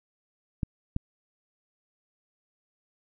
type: clicks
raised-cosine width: 5 ms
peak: -15 dBFS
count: 2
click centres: 0.632 / 0.964 s
effects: none